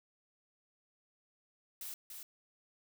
blue noise with echo, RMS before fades -44 dBFS, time 1.81-1.94 s, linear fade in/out 2 ms, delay 290 ms, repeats 1, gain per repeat -4 dB, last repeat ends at 2.23 s, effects none

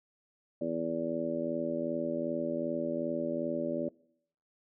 harmonic tone, 82.6 Hz, E2, 4 cents sharp, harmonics 2 / 3 / 4 / 5 / 6 / 7, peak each -44 / -36 / -37 / -41 / -43 / -34 dBFS, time 0.61-3.89 s, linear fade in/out 5 ms, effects noise-tail reverb RT60 0.7 s tail -23 dB re dry

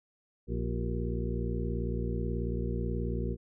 harmonic tone with a mistuned harmonic, 58.5 Hz, A#1, 7 cents sharp, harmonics 1 / 2 / 3 / 4 / 6 / 7 / 8, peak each -33 / -36 / -38 / -39 / -41 / -41 / -42 dBFS, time 0.47-3.37 s, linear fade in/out 50 ms, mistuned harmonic 7, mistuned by -89 cents, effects none

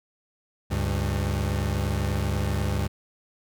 30% pulse tone pair together, 72.13 / 100.3 Hz, D2 / G2, -31 / +40 cents, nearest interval tritone, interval 571 cents, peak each -24 dBFS, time 0.7-2.88 s, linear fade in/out 20 ms, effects none

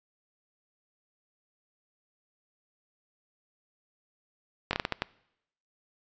slowing click train, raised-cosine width 0.3 ms, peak -11 dBFS, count 7, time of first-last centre 4.71-5.021 s, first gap 21 ms, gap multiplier 1.36, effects noise-tail reverb RT60 0.8 s tail -22 dB re dry + resampled to 16000 Hz

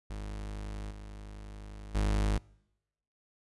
40% pulse tone with level steps, 51.4 Hz, G#1, 17 cents flat, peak -36 / -42 / -25 dBFS, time 0.1-2.38 s, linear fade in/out 5 ms, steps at 0.9 / 1.94 s, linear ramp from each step 20 ms, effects noise-tail reverb RT60 0.9 s tail -26 dB re dry + resampled to 24000 Hz

